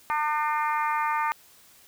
harmonic tone, 301.6 Hz, D4, 46 cents sharp, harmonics 3 / 4 / 5 / 6 / 7 / 8, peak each -26 / -28 / -36 / -35 / -36 / -40 dBFS, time 0.1-1.32 s, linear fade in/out 0 ms, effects white hiss -55 dBFS RMS until 1.87 s

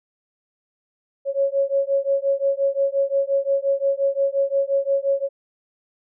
sine beating tone pair, 549 / 554.7 Hz, C#5 / C#5, -17 / +1 cents, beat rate 5.7 Hz, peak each -21 dBFS, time 1.25-5.29 s, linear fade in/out 50 ms, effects none

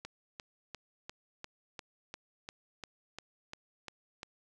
click train, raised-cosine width 0.2 ms, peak -25 dBFS, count 13, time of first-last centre 0.05-4.231 s, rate 2.87 Hz, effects none

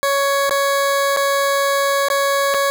20% pulse tone with dropouts, 557 Hz, C#5, 8 cents sharp, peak -10 dBFS, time 0.03-2.7 s, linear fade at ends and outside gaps 0 ms, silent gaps 0.495-0.509 / 1.164-1.171 / 2.085-2.101 / 2.54-2.544 s, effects none

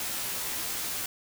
white noise with comb filter, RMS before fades -33 dBFS, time 0-1.06 s, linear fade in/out 2 ms, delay 14 ms, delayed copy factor -0.95, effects none

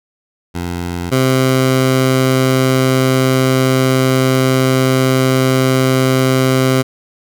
15% pulse tone pair in turn, 87.31 / 130.82 Hz, F2 / C3, 0 / 0 cents, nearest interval perfect fifth, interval 700 cents, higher second, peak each -13 / -4 dBFS, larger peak second, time 0.54-1.11 / 1.11-6.83 s, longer second, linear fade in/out 20 ms, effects none

